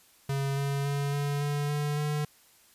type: tone with pitch steps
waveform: square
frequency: 138 / 139.76 / 141.55 / 143.36 / 145.2 / 147.05 / 148.93 Hz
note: C#3 / C#3 / C#3 / D3 / D3 / D3 / D3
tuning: -7 / +15 / +37 / -41 / -19 / +3 / +25 cents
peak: -28 dBFS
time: 0.29-2.25 s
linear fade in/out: 5 ms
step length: 280 ms
effects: white hiss -60 dBFS RMS until 2.74 s + resampled to 32000 Hz